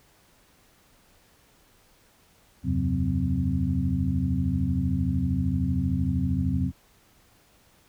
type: tone cluster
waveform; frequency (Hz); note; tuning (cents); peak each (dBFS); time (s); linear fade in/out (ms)
sine; 79.1 / 92.1 / 132 / 182.8 / 257.9; D#2 / F#2 / C3 / F#3 / C4; +29 / -7 / +16 / -21 / -25; -29; 2.63-6.72; 50
effects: pink hiss -60 dBFS RMS until 7.88 s